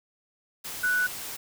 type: tone in noise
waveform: sine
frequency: 1482 Hz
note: F#6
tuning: 2 cents sharp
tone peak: -22 dBFS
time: 0.83-1.07 s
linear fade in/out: 10 ms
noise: white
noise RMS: -37 dBFS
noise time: 0.64-1.37 s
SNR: +12 dB
effects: none